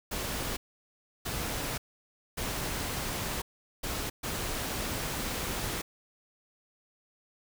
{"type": "noise bursts at uneven times", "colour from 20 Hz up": "pink", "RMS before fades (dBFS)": -34, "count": 5, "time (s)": [[0.11, 0.57], [1.25, 1.78], [2.37, 3.42], [3.83, 4.1], [4.23, 5.82]], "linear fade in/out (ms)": 10, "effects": []}